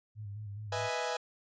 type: tone with vibrato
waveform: sine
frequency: 103.83 Hz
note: G#2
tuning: in tune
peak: -39 dBFS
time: 0.15-0.9 s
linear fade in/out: 50 ms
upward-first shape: square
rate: 4.8 Hz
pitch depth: 49 cents each way
type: chord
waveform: sawtooth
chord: E major seventh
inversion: second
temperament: equal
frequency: 493.9 / 622.3 / 659.3 / 830.6 Hz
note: B4 / D#5 / E5 / G#5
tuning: 0 / 0 / 0 / 0 cents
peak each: -33 / -36 / -35 / -33 dBFS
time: 0.72-1.17 s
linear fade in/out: 5 ms
effects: resampled to 16000 Hz